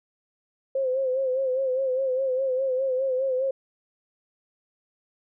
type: tone with vibrato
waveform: sine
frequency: 523.3 Hz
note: C5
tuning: in tune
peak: -22 dBFS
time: 0.75-3.51 s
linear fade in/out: 5 ms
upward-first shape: sine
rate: 4.9 Hz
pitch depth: 60 cents each way
effects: none